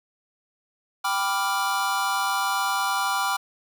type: chord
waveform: square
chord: G dominant seventh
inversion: none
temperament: equal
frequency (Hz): 784 / 987.8 / 1174.7 / 1396.9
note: G5 / B5 / D6 / F6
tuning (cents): 0 / 0 / 0 / 0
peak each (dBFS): -29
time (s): 1.04-3.37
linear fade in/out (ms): 10
effects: none